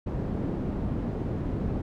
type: low-pass noise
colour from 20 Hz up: white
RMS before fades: -30 dBFS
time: 0.06-1.82 s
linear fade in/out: 10 ms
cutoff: 250 Hz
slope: 12 dB/octave
effects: none